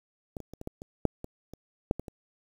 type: clicks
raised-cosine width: 2 ms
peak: -23 / -28 / -30 / -27 / -21 / -28 / -9 / -24 / -30 / -10 / -21 / -27 dBFS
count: 12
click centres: 0.368 / 0.403 / 0.536 / 0.614 / 0.674 / 0.819 / 1.053 / 1.244 / 1.536 / 1.911 / 1.996 / 2.082 s
effects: 8-bit